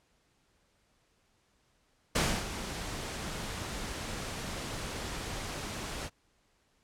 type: noise with ADSR envelope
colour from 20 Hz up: pink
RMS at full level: -26 dBFS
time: 2.15-6.1 s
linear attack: 8 ms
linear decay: 280 ms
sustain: -12 dB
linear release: 46 ms
effects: pink hiss -71 dBFS RMS until 6.83 s + low-pass 9000 Hz 12 dB/octave